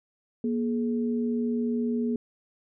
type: tone pair together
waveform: sine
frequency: 237.1 / 422.9 Hz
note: A#3 / G#4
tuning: +30 / +31 cents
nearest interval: minor seventh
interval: 1001 cents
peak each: -25 / -32 dBFS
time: 0.44-2.16 s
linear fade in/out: 2 ms
effects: none